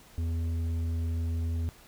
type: tone with tanh clipping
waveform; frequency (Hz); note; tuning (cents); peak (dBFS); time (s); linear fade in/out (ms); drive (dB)
sine; 83; E2; +12; -29; 0.18-1.69; 0; 8
effects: pink hiss -55 dBFS RMS until 1.87 s